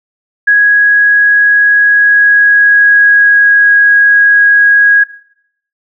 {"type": "tone with pitch glide", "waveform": "sine", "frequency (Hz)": [1661.2, 1650.7], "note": ["G#6", "G#6"], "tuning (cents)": [0, -11], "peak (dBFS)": -3, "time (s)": [0.47, 5.04], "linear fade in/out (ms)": 10, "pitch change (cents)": -11, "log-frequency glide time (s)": [1.77, 3.54], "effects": ["noise-tail reverb RT60 0.7 s tail -17 dB re dry"]}